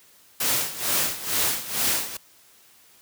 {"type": "noise with tremolo", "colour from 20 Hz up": "white", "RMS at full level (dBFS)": -22, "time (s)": [0.4, 2.17], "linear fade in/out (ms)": 5, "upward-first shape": "sine", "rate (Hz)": 2.2, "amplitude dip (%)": 80, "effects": ["white hiss -55 dBFS RMS until 3.01 s", "high-pass 60 Hz 12 dB/octave"]}